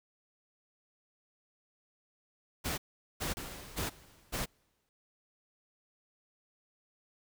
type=noise bursts; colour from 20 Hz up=pink; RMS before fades=-35 dBFS; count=4; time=2.64-4.46 s; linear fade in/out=20 ms; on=140 ms; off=420 ms
type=noise with exponential decay; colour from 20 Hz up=pink; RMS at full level=-41 dBFS; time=3.37-4.89 s; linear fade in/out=0 ms; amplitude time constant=330 ms
effects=none